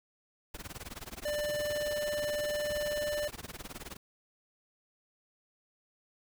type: noise with tremolo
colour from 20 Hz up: pink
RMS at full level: -41 dBFS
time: 0.54-3.97 s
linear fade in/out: 5 ms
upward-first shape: sine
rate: 19 Hz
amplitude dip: 95%
type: tone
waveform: square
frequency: 593 Hz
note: D5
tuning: 17 cents sharp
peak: -32 dBFS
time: 1.25-3.28 s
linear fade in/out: 5 ms
effects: none